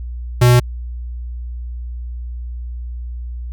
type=tone; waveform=square; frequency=122.7 Hz; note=B2; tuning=11 cents flat; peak=-8 dBFS; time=0.41-0.6 s; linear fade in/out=10 ms; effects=added 60 Hz sine -24 dBFS peak until 3.52 s